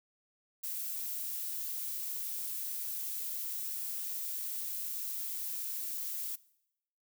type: noise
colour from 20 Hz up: violet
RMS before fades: -38 dBFS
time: 0.63-6.36 s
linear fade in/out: 10 ms
effects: noise-tail reverb RT60 0.8 s tail -21 dB re dry